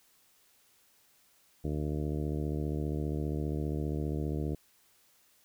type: harmonic tone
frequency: 75 Hz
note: D2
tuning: 37 cents sharp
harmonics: 1 / 2 / 3 / 4 / 5 / 6 / 7 / 8 / 9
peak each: -35 / -35 / -41 / -38 / -41 / -43 / -51 / -50 / -51 dBFS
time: 1.64-4.55 s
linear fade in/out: 5 ms
effects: white hiss -66 dBFS RMS until 5.44 s